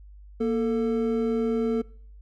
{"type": "tone pair together", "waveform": "triangle", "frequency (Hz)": [235.3, 444.2], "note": ["A#3", "A4"], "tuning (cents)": [16, 16], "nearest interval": "major seventh", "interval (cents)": 1100, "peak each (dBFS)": [-23, -23], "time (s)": [0.4, 1.82], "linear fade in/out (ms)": 10, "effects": ["noise-tail reverb RT60 0.6 s tail -24 dB re dry", "added 50 Hz sine -44 dBFS peak until 2.21 s"]}